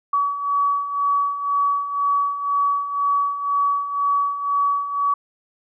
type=beating tone pair; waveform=sine; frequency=1135 / 1137 Hz; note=C#6 / C#6; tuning=+41 / +44 cents; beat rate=2 Hz; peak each=-25 / -19 dBFS; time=0.13-5.14 s; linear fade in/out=5 ms; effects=none